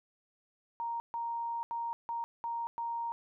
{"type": "tone bursts at uneven times", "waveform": "sine", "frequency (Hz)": 932.3, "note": "A#5", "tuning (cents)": 0, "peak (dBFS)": -33, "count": 6, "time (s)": [[0.8, 1], [1.14, 1.63], [1.71, 1.93], [2.09, 2.24], [2.44, 2.67], [2.78, 3.12]], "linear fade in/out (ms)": 0, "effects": []}